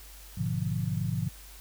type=chord; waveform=sine; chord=G# diminished seventh; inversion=none; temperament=equal; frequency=103.83 / 123.47 / 146.83 / 174.61 Hz; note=G#2 / B2 / D3 / F3; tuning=0 / 0 / 0 / 0 cents; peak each=-33 dBFS; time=0.37-1.29 s; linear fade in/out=10 ms; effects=added 50 Hz sine -48 dBFS peak until 1.6 s + white hiss -51 dBFS RMS until 1.6 s